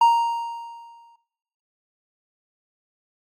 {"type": "tone with exponential decay", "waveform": "triangle", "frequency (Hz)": 932.3, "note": "A#5", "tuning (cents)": 0, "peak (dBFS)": -9, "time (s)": [0.01, 1.16], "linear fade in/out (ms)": 5, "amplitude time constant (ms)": 250, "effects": ["noise-tail reverb RT60 0.8 s tail -18 dB re dry", "AAC 64 kbps"]}